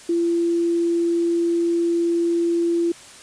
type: tone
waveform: sine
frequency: 339.9 Hz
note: F4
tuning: 47 cents flat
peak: -17 dBFS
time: 0.09-2.92 s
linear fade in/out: 5 ms
effects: white hiss -43 dBFS RMS until 3.22 s + resampled to 22050 Hz